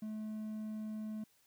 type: tone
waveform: triangle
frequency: 215.7 Hz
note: A3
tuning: 34 cents flat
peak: -37 dBFS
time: 0.02-1.24 s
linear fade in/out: 5 ms
effects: white hiss -71 dBFS RMS until 1.46 s